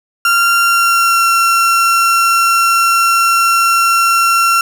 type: tone with pitch glide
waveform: 35% pulse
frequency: 1382 to 1362.2 Hz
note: F6 to F6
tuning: -19 to -44 cents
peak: -7 dBFS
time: 0.25-4.61 s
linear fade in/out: 2 ms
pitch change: -25 cents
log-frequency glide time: 0.62-1.28 s
effects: none